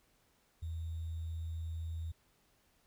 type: tone with sample-and-hold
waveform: sine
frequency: 81.9 Hz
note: E2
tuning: 11 cents flat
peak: -37 dBFS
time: 0.62-2.12 s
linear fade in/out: 10 ms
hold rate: 3675 Hz
effects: pink hiss -72 dBFS RMS until 2.86 s